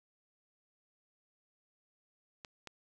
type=clicks; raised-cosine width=0.2 ms; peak=-28 dBFS; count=2; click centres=2.448 / 2.673 s; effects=11-bit